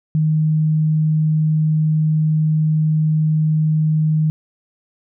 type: tone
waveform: sine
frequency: 155.56 Hz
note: D#3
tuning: in tune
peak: -13 dBFS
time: 0.15-4.3 s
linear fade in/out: 0 ms
effects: none